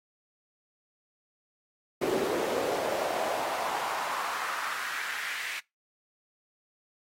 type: noise with high-pass filter sweep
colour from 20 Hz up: brown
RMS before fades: -32 dBFS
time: 2.01-5.6 s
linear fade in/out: 10 ms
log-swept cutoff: 360 to 2100 Hz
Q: 2.8
effects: noise-tail reverb RT60 0.2 s tail -23 dB re dry + AAC 48 kbps